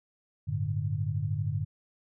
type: chord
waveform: sine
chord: G suspended second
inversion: none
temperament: equal with one note detuned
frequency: 97.15 / 110 / 146.83 Hz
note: G2 / A2 / D3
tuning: -15 / 0 / 0 cents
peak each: -32 dBFS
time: 0.47-1.65 s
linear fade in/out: 20 ms
effects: none